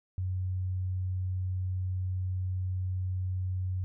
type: tone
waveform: sine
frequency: 92.5 Hz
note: F#2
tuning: in tune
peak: -29 dBFS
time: 0.18-3.84 s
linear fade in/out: 0 ms
effects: none